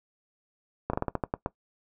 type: slowing click train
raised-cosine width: 1 ms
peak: -13 dBFS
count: 9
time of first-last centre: 0.9-1.461 s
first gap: 34 ms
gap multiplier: 1.2
effects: noise-tail reverb RT60 0.1 s tail -19 dB re dry